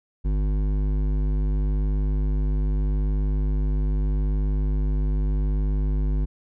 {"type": "tone with hard clipping", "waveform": "triangle", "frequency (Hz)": 50.4, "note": "G1", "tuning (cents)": 49, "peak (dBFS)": -22, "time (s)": [0.24, 6.26], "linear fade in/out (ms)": 20, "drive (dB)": 16, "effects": []}